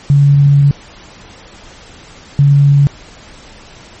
sine tone bursts at uneven times, 141.8 Hz, C#3, 40 cents sharp, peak -4 dBFS, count 2, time 0.1-0.71 / 2.39-2.87 s, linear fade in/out 0 ms, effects pink hiss -37 dBFS RMS until 4 s + MP3 32 kbps

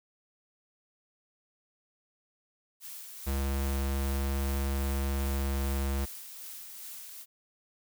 blue noise with tremolo, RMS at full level -43 dBFS, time 2.8-7.26 s, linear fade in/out 50 ms, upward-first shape sine, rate 2.5 Hz, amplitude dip 30%
square tone, 68.6 Hz, C#2, 17 cents flat, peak -29 dBFS, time 3.26-6.06 s, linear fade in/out 20 ms
effects none

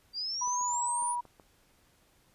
sine exponential sweep, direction up, 4675 to 9880 Hz, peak -32 dBFS, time 0.13-1.16 s, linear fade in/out 50 ms
sine tone with pitch glide, 986 to 965.2 Hz, B5 to B5, -3 to -40 cents, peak -30 dBFS, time 0.41-1.21 s, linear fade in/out 10 ms, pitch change -37 cents, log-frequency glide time 0.66-0.76 s
clicks, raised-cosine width 1 ms, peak -38 dBFS, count 5, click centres 0.476 / 0.612 / 1.024 / 1.253 / 1.398 s
effects pink hiss -66 dBFS RMS until 2.34 s + resampled to 32000 Hz

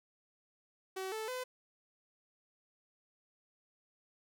sawtooth tone with pitch steps, 379.4 / 438.3 / 506.4 Hz, F#4 / A4 / B4, +43 / -7 / +43 cents, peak -34 dBFS, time 0.96-1.44 s, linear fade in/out 10 ms, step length 160 ms, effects none

